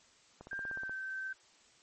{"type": "click train", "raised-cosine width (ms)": 1, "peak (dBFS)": -34, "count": 9, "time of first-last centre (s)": [0.41, 0.895], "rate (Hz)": 16.5}
{"type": "tone with pitch glide", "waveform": "sine", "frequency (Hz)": [1589, 1548.2], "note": ["G6", "G6"], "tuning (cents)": [23, -22], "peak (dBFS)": -37, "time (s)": [0.51, 1.33], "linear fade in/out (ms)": 5, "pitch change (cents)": -45, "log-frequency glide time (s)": [0.67, 0.89]}
{"effects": ["white hiss -64 dBFS RMS until 1.82 s", "MP3 32 kbps"]}